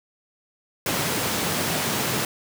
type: high-pass noise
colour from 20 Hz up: pink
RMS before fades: -25 dBFS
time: 0.86-2.25 s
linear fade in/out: 2 ms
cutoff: 110 Hz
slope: 24 dB/octave
effects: none